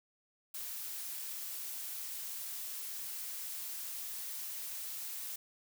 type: noise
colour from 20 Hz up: blue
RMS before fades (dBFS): -42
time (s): 0.54-5.36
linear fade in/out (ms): 5
effects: none